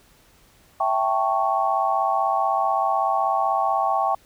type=chord; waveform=sine; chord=A dominant seventh; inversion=second; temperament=equal; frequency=659.3 / 784 / 880 / 1108.7 Hz; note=E5 / G5 / A5 / C#6; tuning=0 / 0 / 0 / 0 cents; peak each=-26 / -22 / -27 / -24 dBFS; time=0.8-4.15 s; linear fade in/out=5 ms; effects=pink hiss -56 dBFS RMS until 4.25 s